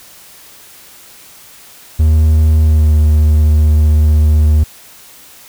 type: tone with pitch glide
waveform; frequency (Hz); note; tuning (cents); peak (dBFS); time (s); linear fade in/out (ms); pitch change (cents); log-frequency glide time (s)
triangle; 78 to 76.31; D#2 to D#2; +5 to -33; -4; 1.99-4.64; 10; -38; 2.64-2.92
effects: white hiss -39 dBFS RMS until 5.48 s